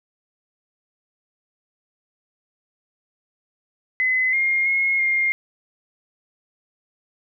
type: tone with pitch steps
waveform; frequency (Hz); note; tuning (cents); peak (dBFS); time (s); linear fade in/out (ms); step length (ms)
sine; 2030 / 2128 / 2160 / 2122; B6 / C7 / C#7 / C7; +47 / +29 / -45 / +24; -17; 4-5.32; 0; 330
effects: none